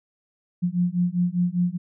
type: beating tone pair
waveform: sine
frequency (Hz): 174.61 / 179.61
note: F3 / F3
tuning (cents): 0 / +49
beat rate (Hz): 5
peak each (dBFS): -23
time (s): 0.62-1.78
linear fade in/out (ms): 20
effects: none